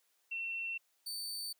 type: tone pair in turn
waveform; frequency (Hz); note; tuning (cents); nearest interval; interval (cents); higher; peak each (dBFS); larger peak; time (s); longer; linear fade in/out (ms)
sine / sawtooth; 2707 / 4553; E7 / C#8; +45 / +45; major sixth; 900; second; -36 / -36; neither; 0.31-0.78 / 1.06-1.53; neither; 10
effects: white hiss -75 dBFS RMS until 1.59 s + high-pass 400 Hz 12 dB/octave